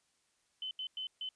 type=tone bursts at uneven times; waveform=sine; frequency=3044 Hz; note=F#7; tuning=48 cents sharp; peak=-37 dBFS; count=4; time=0.62-0.71 / 0.79-0.87 / 0.97-1.07 / 1.21-1.29 s; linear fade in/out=2 ms; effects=white hiss -75 dBFS RMS until 1.35 s + resampled to 22050 Hz